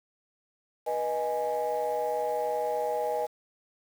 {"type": "chord", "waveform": "sine", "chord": "G# minor", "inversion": "first", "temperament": "equal with one note detuned", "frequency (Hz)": [486.5, 622.3, 830.6], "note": ["B4", "D#5", "G#5"], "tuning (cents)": [-26, 0, 0], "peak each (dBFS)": -30, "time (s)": [0.86, 3.27], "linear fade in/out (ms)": 20, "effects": ["tanh soft clip ceiling -21 dBFS", "8-bit"]}